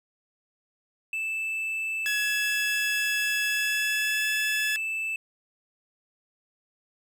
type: tone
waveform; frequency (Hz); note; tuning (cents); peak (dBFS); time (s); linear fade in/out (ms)
triangle; 2637; E7; 0; -26; 1.13-5.16; 2
type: tone with pitch glide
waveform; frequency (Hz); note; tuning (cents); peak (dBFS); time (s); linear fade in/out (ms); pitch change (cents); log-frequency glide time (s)
sawtooth; 1687 to 1711.5; G#6 to A6; +27 to -48; -23; 2.06-4.76; 0; +25; 3.44-4.29
effects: none